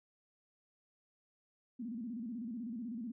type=tone with vibrato; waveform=sine; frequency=233.1 Hz; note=A#3; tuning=in tune; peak=-39 dBFS; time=1.79-3.12 s; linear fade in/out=10 ms; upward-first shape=square; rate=16 Hz; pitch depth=120 cents each way; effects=none